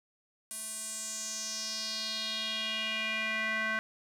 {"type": "tone with band-pass filter sweep", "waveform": "square", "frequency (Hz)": 219.3, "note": "A3", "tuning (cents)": -6, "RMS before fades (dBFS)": -35, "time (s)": [0.51, 3.79], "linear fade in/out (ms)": 0, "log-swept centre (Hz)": [10000, 1700], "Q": 3.6, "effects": []}